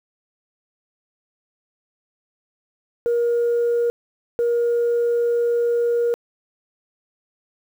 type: tone bursts at uneven times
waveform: sine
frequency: 473.3 Hz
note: A#4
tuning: 26 cents sharp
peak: -15 dBFS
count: 2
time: 3.06-3.9 / 4.39-6.14 s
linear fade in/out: 0 ms
effects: tanh soft clip ceiling -14 dBFS + 8-bit